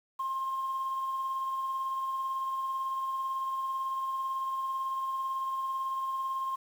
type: tone with tremolo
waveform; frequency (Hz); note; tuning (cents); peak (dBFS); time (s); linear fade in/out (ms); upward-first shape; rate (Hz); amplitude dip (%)
sine; 1063; C6; +27; -28; 0.19-6.56; 10; sine; 18; 30
effects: tanh soft clip ceiling -26 dBFS + 9-bit